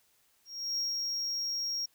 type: tone with ADSR envelope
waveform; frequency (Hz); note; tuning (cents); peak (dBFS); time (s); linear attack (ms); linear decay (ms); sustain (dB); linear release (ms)
triangle; 5588; F8; 0; -28; 0.45-1.86; 330; 150; -2; 8
effects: white hiss -69 dBFS RMS until 1.94 s

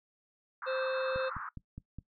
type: band-pass noise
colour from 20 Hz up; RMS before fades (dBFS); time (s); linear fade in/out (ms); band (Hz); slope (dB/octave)
pink; -40; 0.62-1.49; 2; 1100 to 1500; 48
type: harmonic tone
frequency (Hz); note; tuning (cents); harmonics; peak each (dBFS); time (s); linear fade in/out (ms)
523.3; C5; 0; 1 / 3 / 5 / 7 / 8; -31 / -41 / -45 / -48 / -49; 0.66-1.3; 20
type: click train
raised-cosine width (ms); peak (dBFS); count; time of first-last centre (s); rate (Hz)
5; -30; 5; 1.16-1.986; 4.84
effects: noise-tail reverb RT60 0.1 s tail -18 dB re dry + MP3 64 kbps

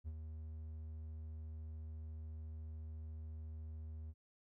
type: tone with ADSR envelope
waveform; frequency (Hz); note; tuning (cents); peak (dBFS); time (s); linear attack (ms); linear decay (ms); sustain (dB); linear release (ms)
triangle; 78.5; D#2; +16; -38; 0.04-4.14; 36; 46; -5; 45
effects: none

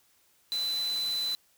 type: tone in noise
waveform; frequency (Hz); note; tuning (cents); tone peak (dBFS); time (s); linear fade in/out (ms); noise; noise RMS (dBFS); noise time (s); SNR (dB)
sine; 4010; B7; +26; -28; 0.52-1.35; 0; white; -42; 0.52-1.35; +11
effects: white hiss -66 dBFS RMS until 1.57 s

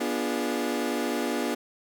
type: chord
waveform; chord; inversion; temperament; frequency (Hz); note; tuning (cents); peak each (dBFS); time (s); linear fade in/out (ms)
30% pulse; B diminished seventh; none; equal with one note detuned; 243.8 / 293.7 / 349.2 / 415.3; B3 / D4 / F4 / Ab4; -22 / 0 / 0 / 0; -28 / -29 / -30 / -31; 0-1.55; 10
effects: none

